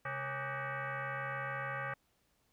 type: tone with frequency modulation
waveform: sine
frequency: 207.7 Hz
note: G#3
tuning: in tune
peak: -36 dBFS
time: 0.05-1.94 s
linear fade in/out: 5 ms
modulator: 342 Hz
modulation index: 5.4
effects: pink hiss -75 dBFS RMS until 2.52 s